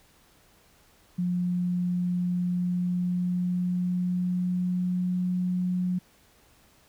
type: tone with pitch glide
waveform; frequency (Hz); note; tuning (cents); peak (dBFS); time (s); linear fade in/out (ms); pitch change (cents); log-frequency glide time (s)
sine; 178.1 to 180.9; F3 to F#3; +34 to -39; -24; 1.18-5.99; 10; +27; 2.46-5.27
effects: pink hiss -60 dBFS RMS until 6.88 s